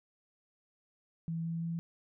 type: tone with pitch steps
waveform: sine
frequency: 164.81 / 165.96 / 167.11 Hz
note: E3 / E3 / E3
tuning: 0 / +12 / +24 cents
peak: -33 dBFS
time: 1.28-1.79 s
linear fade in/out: 0 ms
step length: 170 ms
effects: none